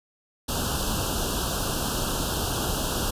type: band-stop noise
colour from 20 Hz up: pink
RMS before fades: -27 dBFS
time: 0.48-3.11 s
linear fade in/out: 10 ms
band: 1600 to 2700 Hz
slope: 96 dB/octave
effects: resampled to 32000 Hz